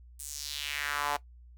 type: tone with high-pass filter sweep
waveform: sawtooth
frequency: 145.3 Hz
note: D3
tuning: 18 cents flat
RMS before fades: -35 dBFS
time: 0.19-1.17 s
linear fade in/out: 10 ms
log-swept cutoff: 9200 to 760 Hz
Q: 2.4
effects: noise-tail reverb RT60 0.1 s tail -17 dB re dry + added 60 Hz sine -50 dBFS peak until 1.57 s